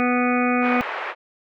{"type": "harmonic tone", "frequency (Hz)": 246.9, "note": "B3", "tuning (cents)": 0, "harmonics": [1, 2, 3, 5, 6, 7, 8, 9, 10], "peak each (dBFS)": [-20, -26, -26, -26, -31, -37, -35, -30, -29], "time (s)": [0, 0.81], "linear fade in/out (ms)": 0}
{"type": "band-pass noise", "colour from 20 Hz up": "white", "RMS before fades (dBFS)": -29, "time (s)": [0.61, 1.15], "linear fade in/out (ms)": 50, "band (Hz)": [460, 2100], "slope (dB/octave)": 24}
{"effects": []}